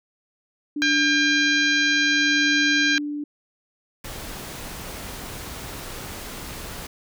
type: tone with tremolo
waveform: sine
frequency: 293.7 Hz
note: D4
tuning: in tune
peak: -23 dBFS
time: 0.76-3.24 s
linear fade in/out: 5 ms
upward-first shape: sine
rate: 0.68 Hz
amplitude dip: 35%
type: harmonic tone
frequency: 801 Hz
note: G5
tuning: 37 cents sharp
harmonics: 2 / 3 / 4 / 5 / 6 / 7 / 8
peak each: -20 / -25 / -28 / -26 / -34 / -35 / -34 dBFS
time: 0.82-2.98 s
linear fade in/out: 0 ms
type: noise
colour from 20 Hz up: pink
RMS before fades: -35 dBFS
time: 4.04-6.87 s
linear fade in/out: 5 ms
effects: none